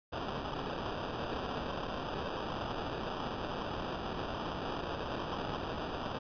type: noise with sample-and-hold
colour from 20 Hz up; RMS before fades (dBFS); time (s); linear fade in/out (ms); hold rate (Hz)
blue; -38; 0.12-6.19; 10; 2100
effects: resampled to 11025 Hz